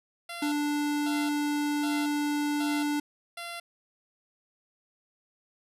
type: tone bursts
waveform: 10% pulse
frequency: 687 Hz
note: F5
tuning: 29 cents flat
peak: -28 dBFS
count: 5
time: 0.29-3.6 s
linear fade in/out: 5 ms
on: 230 ms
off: 540 ms
type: tone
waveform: square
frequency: 293.7 Hz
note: D4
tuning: in tune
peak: -27 dBFS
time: 0.42-3 s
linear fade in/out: 5 ms
effects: resampled to 32000 Hz